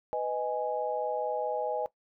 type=chord; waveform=sine; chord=G# minor; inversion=first; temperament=just; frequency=498.4 / 623 / 830.6 Hz; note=B4 / D#5 / G#5; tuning=+16 / +2 / 0 cents; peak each=-33 dBFS; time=0.13-1.86 s; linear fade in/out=0 ms; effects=noise-tail reverb RT60 0.1 s tail -17 dB re dry